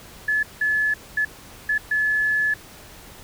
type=tone bursts at uneven times; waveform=sine; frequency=1718 Hz; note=A6; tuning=42 cents flat; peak=-18 dBFS; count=5; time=0.28-0.43 / 0.61-0.94 / 1.17-1.25 / 1.69-1.78 / 1.91-2.54 s; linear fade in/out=5 ms; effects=pink hiss -44 dBFS RMS until 3.23 s